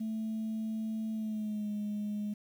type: tone with pitch glide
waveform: sine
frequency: 220 to 208.5 Hz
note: A3 to G#3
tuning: 0 to +7 cents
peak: -31 dBFS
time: 0-2.34 s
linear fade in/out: 10 ms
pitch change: -93 cents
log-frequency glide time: 1.12-1.7 s
effects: tanh soft clip ceiling -30 dBFS + 10-bit